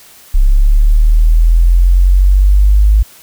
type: linear sweep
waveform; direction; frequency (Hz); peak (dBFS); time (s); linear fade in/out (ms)
sine; up; 33.28 to 52.5; -4; 0.34-3.03; 10
effects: white hiss -40 dBFS RMS until 3.22 s